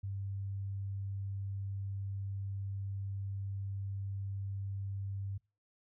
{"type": "tone", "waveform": "sine", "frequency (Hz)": 98.3, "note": "G2", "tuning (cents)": 5, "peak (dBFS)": -36, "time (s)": [0.03, 5.38], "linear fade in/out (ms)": 10, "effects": ["noise-tail reverb RT60 0.3 s tail -25 dB re dry"]}